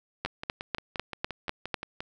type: two click trains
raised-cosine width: 0.3 ms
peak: -12 / -19 dBFS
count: 7 / 11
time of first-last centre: 0.25-1.743 / 0.26-2.005 s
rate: 4.02 / 5.73 Hz
effects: none